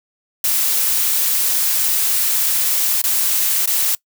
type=noise with dropouts; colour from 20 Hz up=blue; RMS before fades=-17 dBFS; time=0.44-3.95 s; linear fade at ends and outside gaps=2 ms; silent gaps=3.016-3.039 / 3.659-3.674 s; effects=noise-tail reverb RT60 0.1 s tail -23 dB re dry

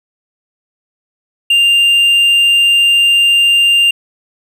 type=tone; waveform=triangle; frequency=2794 Hz; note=F7; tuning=in tune; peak=-5 dBFS; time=1.5-3.91 s; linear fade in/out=5 ms; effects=none

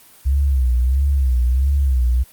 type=tone with vibrato; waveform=sine; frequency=65.41 Hz; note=C2; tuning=in tune; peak=-13 dBFS; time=0.25-2.24 s; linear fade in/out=20 ms; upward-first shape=sine; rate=1.5 Hz; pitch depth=130 cents each way; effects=white hiss -47 dBFS RMS until 2.32 s + Opus 24 kbps

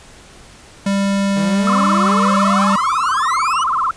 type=tone; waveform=square; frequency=197.8 Hz; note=G3; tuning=16 cents sharp; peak=-15 dBFS; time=0.86-2.76 s; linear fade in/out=5 ms
type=exponential sweep; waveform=sawtooth; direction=up; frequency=150 to 3033 Hz; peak=-20 dBFS; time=1.36-3.64 s; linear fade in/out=10 ms
type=tone with vibrato; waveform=sine; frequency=1174.7 Hz; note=D6; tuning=in tune; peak=-14 dBFS; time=1.67-3.91 s; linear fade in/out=2 ms; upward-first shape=sine; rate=18 Hz; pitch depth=250 cents each way
effects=pink hiss -42 dBFS RMS until 3.96 s + resampled to 22050 Hz

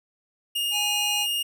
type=tone; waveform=45% pulse; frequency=2840 Hz; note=F7; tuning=28 cents sharp; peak=-24 dBFS; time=0.55-1.43 s; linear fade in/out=10 ms
type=harmonic tone; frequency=830.6 Hz; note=G#5; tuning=in tune; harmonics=1 / 3 / 5 / 7 / 9 / 10; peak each=-32 / -31 / -38 / -33 / -39 / -41 dBFS; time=0.71-1.27 s; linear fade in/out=50 ms
effects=none

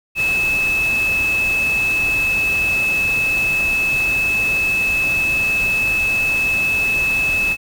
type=tone in noise; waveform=sine; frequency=2600 Hz; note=E7; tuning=24 cents flat; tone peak=-15 dBFS; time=0.15-7.57 s; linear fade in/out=50 ms; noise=pink; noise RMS=-29 dBFS; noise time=0.15-7.57 s; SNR=+11 dB; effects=none

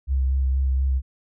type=tone with vibrato; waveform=sine; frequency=66.3 Hz; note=C2; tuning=23 cents sharp; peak=-18 dBFS; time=0.07-1.02 s; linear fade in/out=50 ms; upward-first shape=sine; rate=4.2 Hz; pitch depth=23 cents each way; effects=none

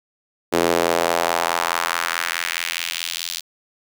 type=tone with high-pass filter sweep; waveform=sawtooth; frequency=84.7 Hz; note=E2; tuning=48 cents sharp; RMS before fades=-22 dBFS; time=0.52-3.41 s; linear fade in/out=20 ms; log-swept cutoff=370 to 4200 Hz; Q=1.6; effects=none

